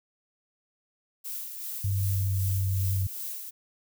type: noise with tremolo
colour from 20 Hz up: violet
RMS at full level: -35 dBFS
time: 1.24-3.51 s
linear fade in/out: 20 ms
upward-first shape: sine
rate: 2.6 Hz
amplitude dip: 45%
type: tone with pitch glide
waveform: sine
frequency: 97.7 to 95.86 Hz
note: G2 to G2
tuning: -5 to -38 cents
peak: -24 dBFS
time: 1.84-3.07 s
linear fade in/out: 5 ms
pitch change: -33 cents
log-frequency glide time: 1.99-2.45 s
effects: none